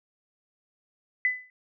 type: tone with exponential decay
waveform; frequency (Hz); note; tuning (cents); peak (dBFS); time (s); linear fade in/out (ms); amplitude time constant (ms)
sine; 2005; B6; +26; -18; 1.25-1.5; 1; 54
effects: none